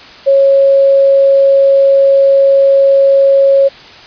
sine tone, 549 Hz, C#5, 17 cents flat, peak -4 dBFS, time 0.26-3.69 s, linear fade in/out 20 ms, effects white hiss -34 dBFS RMS until 4.06 s + resampled to 11025 Hz

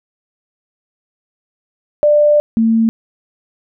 sine tone pair in turn, 593 / 225.5 Hz, D5 / A3, +17 / +43 cents, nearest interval octave + perfect fourth, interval 1674 cents, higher first, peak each -7 / -9 dBFS, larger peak first, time 2.03-2.4 / 2.57-2.89 s, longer first, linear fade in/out 0 ms, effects none

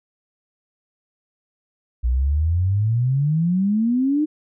sine exponential sweep, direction up, 58.27 to 311.6 Hz, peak -16 dBFS, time 2.03-4.26 s, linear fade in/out 20 ms, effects none

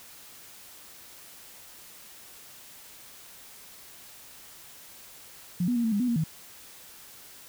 sine tone with pitch steps, 176.8 / 244.5 / 235.7 / 224.6 / 203.3 / 248.3 / 235.1 / 159.1 Hz, F3 / B3 / A#3 / A3 / G#3 / B3 / A#3 / D#3, +22 / -17 / +19 / +36 / -37 / +9 / +15 / +39 cents, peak -23 dBFS, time 5.6-6.24 s, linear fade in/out 5 ms, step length 80 ms, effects white hiss -49 dBFS RMS until 7.48 s

